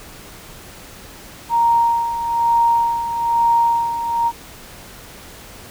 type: tone with tremolo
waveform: sine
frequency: 932.3 Hz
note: A#5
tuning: in tune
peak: -11 dBFS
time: 1.49-4.32 s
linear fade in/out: 50 ms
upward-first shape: sine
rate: 1.1 Hz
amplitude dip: 65%
effects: pink hiss -39 dBFS RMS until 5.7 s